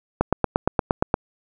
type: click train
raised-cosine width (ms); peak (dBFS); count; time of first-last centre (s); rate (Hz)
1; -3; 9; 0.21-1.141; 8.59
effects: none